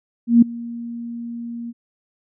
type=tone with ADSR envelope; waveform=sine; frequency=235 Hz; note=A#3; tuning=14 cents sharp; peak=-5 dBFS; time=0.27-1.73 s; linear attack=150 ms; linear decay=7 ms; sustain=-22 dB; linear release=36 ms; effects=none